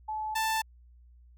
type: tone pair in turn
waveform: sine / sawtooth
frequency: 863 / 883.7 Hz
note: A5 / A5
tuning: -34 / +7 cents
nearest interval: unison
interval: 41 cents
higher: second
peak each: -31 / -23 dBFS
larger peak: second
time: 0.08-0.35 / 0.35-0.62 s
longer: neither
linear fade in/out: 10 ms
effects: added 60 Hz sine -53 dBFS peak until 1.37 s